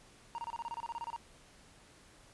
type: tone bursts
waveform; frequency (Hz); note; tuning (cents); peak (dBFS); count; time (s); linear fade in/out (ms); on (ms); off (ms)
triangle; 932.3; A#5; 0; -35; 14; 0.35-1.162; 0; 32; 28
effects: pink hiss -60 dBFS RMS until 2.33 s + resampled to 24000 Hz